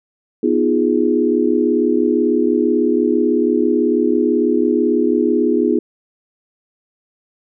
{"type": "chord", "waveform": "sine", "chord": "F half-diminished seventh", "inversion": "second", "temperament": "equal", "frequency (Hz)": [246.9, 311.1, 349.2, 415.3], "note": ["Cb4", "Eb4", "F4", "Ab4"], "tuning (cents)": [0, 0, 0, 0], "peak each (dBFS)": -18, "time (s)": [0.43, 5.79], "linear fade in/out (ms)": 5, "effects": []}